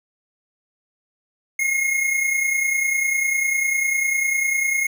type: tone pair together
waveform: square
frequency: 2150 / 2180 Hz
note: C7 / C#7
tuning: +47 / -29 cents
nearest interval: unison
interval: 24 cents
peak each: -20 / -27 dBFS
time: 1.59-4.87 s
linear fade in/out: 5 ms
effects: none